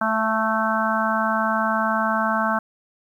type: harmonic tone with a mistuned harmonic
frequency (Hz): 220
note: A3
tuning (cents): 0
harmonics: 1 / 3 / 4 / 5 / 6 / 7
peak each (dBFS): -26 / -26 / -26 / -26 / -26 / -26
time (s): 0.01-2.59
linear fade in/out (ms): 5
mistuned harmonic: 3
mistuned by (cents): +15
effects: 9-bit